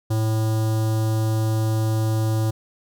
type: tone with notch filter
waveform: square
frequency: 110 Hz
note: A2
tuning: in tune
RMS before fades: -21 dBFS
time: 0.1-2.51 s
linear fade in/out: 10 ms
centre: 2200 Hz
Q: 0.63
effects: none